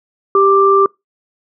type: tone pair together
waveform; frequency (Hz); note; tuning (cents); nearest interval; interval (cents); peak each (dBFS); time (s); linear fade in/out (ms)
sine; 393.4 / 1179; G4 / D6; +6 / +6; octave + perfect fifth; 1900; -10; 0.35-0.86; 2
effects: noise-tail reverb RT60 0.2 s tail -26 dB re dry